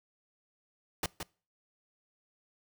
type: noise with echo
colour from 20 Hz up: pink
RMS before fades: -32 dBFS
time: 1.03-1.06 s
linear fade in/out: 2 ms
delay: 170 ms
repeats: 1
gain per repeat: -7 dB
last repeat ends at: 1.23 s
effects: noise-tail reverb RT60 0.4 s tail -25 dB re dry